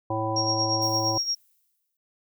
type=harmonic tone; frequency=110 Hz; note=A2; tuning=in tune; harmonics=1 / 3 / 5 / 7 / 9; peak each=-31 / -31 / -31 / -31 / -31 dBFS; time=0.1-1.18 s; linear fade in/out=5 ms
type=tone with tremolo; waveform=sine; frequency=5588 Hz; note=F8; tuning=in tune; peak=-22 dBFS; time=0.36-1.35 s; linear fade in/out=5 ms; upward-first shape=sine; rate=8.7 Hz; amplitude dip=65%
type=noise with exponential decay; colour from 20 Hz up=violet; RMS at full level=-41 dBFS; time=0.82-1.97 s; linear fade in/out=2 ms; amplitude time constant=250 ms
effects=none